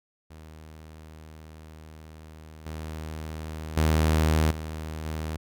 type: tone with level steps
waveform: sawtooth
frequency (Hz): 78.4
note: D#2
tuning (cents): +14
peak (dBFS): -40 / -30 / -16 / -29 / -26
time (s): 0.3-5.37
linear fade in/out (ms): 10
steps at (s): 2.66 / 3.77 / 4.51 / 5.05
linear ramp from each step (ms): 5
effects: none